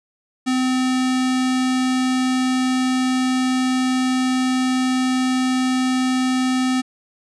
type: tone with notch filter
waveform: square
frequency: 256.8 Hz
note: C4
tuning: 32 cents flat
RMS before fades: -19 dBFS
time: 0.46-6.82 s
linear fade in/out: 20 ms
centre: 530 Hz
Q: 0.96
effects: resampled to 22050 Hz